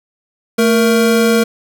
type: tone pair together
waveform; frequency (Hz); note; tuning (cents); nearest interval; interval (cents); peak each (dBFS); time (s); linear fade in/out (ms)
square; 222.4 / 466.9; A3 / A#4; +19 / +3; octave + minor second; 1284; -13; 0.58-1.44; 10
effects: none